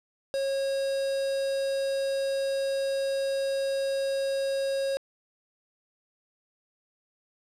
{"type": "tone with quantisation", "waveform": "triangle", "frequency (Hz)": 545, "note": "C#5", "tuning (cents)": -29, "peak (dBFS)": -24, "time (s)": [0.34, 4.97], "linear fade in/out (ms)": 0, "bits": 6, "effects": ["low-pass 9000 Hz 12 dB/octave"]}